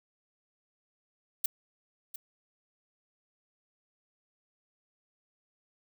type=noise with echo; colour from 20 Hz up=violet; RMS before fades=-27 dBFS; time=1.44-1.46 s; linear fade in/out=5 ms; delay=700 ms; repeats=1; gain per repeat=-13 dB; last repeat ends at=2.16 s; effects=none